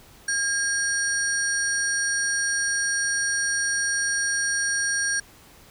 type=tone cluster; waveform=sine; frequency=1622 / 4421 / 5700 / 8840 Hz; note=G#6 / C#8 / F8 / C#9; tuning=-41 / -5 / +34 / -6 cents; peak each=-24 / -33 / -28 / -30 dBFS; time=0.28-5.2 s; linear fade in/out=5 ms; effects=pink hiss -51 dBFS RMS until 5.7 s